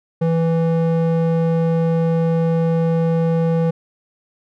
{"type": "tone with band-pass filter", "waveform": "square", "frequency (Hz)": 165, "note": "E3", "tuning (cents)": 2, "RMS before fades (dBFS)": -17, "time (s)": [0.21, 3.71], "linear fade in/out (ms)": 10, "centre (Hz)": 330, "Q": 4.3, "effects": []}